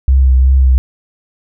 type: tone with vibrato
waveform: sine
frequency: 65.41 Hz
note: C2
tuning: in tune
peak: -5 dBFS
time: 0.08-0.78 s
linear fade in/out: 0 ms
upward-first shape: triangle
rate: 2.7 Hz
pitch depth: 36 cents each way
effects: none